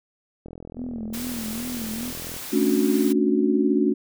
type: click train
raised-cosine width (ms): 2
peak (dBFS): -25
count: 81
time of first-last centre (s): 0.46-2.365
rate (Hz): 42
type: tone with vibrato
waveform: sine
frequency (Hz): 233.1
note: A#3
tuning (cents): 0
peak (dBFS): -29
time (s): 0.75-2.14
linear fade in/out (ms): 50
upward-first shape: sine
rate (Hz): 2.4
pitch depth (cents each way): 120
type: noise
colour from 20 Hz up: white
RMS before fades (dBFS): -35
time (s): 1.13-3.13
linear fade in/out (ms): 10
type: chord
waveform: sine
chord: D major seventh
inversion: second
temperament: just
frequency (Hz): 220.2 / 275.3 / 293.7 / 367.1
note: A3 / C#4 / D4 / F#4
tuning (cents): +2 / -12 / 0 / -14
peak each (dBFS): -23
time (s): 2.52-3.94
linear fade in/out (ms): 20
effects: none